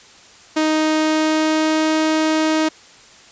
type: tone with pitch glide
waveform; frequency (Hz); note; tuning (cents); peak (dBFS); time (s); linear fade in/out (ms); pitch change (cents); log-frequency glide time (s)
sawtooth; 311.7 to 314; D#4 to D#4; +3 to +16; -11; 0.56-2.69; 10; +13; 1-1.95
effects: white hiss -45 dBFS RMS until 3.31 s + resampled to 16000 Hz